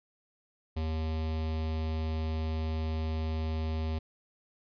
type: tone with notch filter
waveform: square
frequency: 79.3 Hz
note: D#2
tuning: 33 cents sharp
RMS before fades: -32 dBFS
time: 0.76-3.99 s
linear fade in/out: 10 ms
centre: 1500 Hz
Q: 1.6
effects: resampled to 11025 Hz